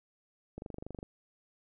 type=click train; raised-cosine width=2 ms; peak=-28 dBFS; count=12; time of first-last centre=0.58-1.029 s; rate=24.5 Hz; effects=none